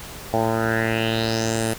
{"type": "tone with low-pass filter sweep", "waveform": "10% pulse", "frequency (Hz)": 112.7, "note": "A2", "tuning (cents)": 42, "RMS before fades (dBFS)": -22, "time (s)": [0.33, 1.74], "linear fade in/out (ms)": 10, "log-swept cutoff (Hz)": [760, 11000], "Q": 4.1, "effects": ["pink hiss -37 dBFS RMS until 1.78 s"]}